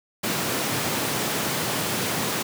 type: high-pass noise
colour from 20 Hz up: pink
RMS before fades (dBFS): -26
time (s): 0.23-2.43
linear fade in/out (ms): 10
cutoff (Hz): 120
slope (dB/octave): 24
effects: none